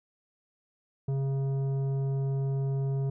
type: tone with tanh clipping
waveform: sine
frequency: 136.3 Hz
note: C#3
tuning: 29 cents flat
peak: -28 dBFS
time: 1.08-3.1 s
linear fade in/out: 5 ms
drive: 10 dB
effects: none